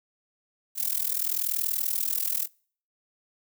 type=noise with amplitude modulation; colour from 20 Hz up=violet; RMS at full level=-24 dBFS; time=0.75-2.48 s; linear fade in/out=50 ms; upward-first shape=sine; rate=40.7 Hz; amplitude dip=90%; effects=noise-tail reverb RT60 0.5 s tail -26 dB re dry